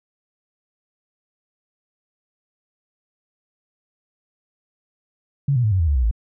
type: tone with pitch steps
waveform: sine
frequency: 140 / 122.58 / 107.33 / 93.98 / 82.29 / 72.05 / 63.09 / 55.24 Hz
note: C#3 / B2 / A2 / F#2 / E2 / D2 / B1 / A1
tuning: +18 / -13 / -43 / +28 / -2 / -33 / +38 / +8 cents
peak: -15 dBFS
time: 5.48-6.112 s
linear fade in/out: 5 ms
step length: 79 ms
effects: none